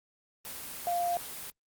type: tone in noise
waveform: sine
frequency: 698.5 Hz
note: F5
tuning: in tune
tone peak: -27 dBFS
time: 0.87-1.17 s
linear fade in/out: 0 ms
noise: white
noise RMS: -41 dBFS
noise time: 0.45-1.5 s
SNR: +11 dB
effects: Opus 24 kbps